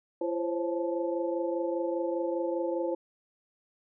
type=tone cluster; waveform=sine; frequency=339.4 / 519 / 544 / 870 Hz; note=F4 / C5 / C#5 / A5; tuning=-49 / -14 / -33 / -20 cents; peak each=-31 / -32 / -36 / -40 dBFS; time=0.21-2.95 s; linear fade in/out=5 ms; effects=none